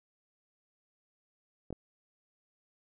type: clicks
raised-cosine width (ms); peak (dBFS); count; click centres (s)
2; -28 / -24; 2; 1.705 / 1.727
effects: none